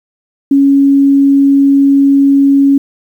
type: tone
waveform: sine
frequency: 277.4 Hz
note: C#4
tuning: 1 cent sharp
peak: -4 dBFS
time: 0.51-2.78 s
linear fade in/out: 5 ms
effects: 7-bit